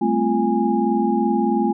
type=tone cluster; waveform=sine; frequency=198.9 / 222 / 260.4 / 345.5 / 824 Hz; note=G3 / A3 / C4 / F4 / G#5; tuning=+25 / +16 / -8 / -19 / -14 cents; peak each=-27 / -20 / -24 / -22 / -23 dBFS; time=0.01-1.73 s; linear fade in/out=10 ms; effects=none